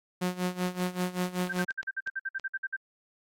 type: tone with tremolo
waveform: sawtooth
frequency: 180.9 Hz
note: F#3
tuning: 39 cents flat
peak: -22 dBFS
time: 0.21-1.65 s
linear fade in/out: 10 ms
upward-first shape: sine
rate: 5.2 Hz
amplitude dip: 85%
type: clicks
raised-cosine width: 0.2 ms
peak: -26 dBFS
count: 10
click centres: 0.684 / 0.803 / 1.022 / 1.391 / 1.473 / 1.564 / 1.707 / 1.83 / 2.074 / 2.397 s
type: tone bursts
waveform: sine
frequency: 1568 Hz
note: G6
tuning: in tune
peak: -29 dBFS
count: 14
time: 1.49-2.766 s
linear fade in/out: 10 ms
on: 41 ms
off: 54 ms
effects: AAC 64 kbps